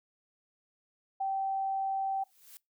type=tone; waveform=sine; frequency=776 Hz; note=G5; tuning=18 cents flat; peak=-29 dBFS; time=1.2-2.24 s; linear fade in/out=10 ms
type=noise with exponential growth; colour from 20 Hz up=blue; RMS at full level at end=-48 dBFS; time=2.06-2.57 s; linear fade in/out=0 ms; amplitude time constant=110 ms
effects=noise-tail reverb RT60 0.2 s tail -23 dB re dry